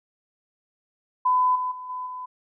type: tone with level steps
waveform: sine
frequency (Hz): 1006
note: B5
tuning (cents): +32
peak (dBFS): -17 / -24 / -34 / -29 / -32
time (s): 1.25-2.26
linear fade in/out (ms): 10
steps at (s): 1.55 / 1.71 / 1.89 / 2.06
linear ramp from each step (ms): 10
effects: none